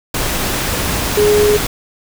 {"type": "tone in noise", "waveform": "sine", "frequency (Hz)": 417.8, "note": "G#4", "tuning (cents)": 10, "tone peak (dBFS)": -9, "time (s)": [1.17, 1.57], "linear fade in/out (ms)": 5, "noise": "pink", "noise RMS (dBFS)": -18, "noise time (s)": [0.14, 1.67], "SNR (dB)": 6, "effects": []}